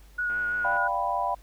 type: tone with vibrato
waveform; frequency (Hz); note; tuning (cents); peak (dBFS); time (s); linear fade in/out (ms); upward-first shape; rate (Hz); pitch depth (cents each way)
sine; 1453; F#6; -32; -25; 0.18-0.88; 10; sine; 5.9; 17
type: click train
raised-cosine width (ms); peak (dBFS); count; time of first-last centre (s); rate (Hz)
0.5; -30; 53; 0.3-0.768; 111
type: chord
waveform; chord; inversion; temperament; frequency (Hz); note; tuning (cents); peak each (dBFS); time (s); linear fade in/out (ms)
sine; G dominant seventh; second; equal; 587.3 / 698.5 / 784 / 987.8; D5 / F5 / G5 / B5; 0 / 0 / 0 / 0; -34 / -30 / -30 / -28; 0.64-1.35; 10
effects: added 50 Hz sine -49 dBFS peak until 1.42 s + pink hiss -59 dBFS RMS until 1.42 s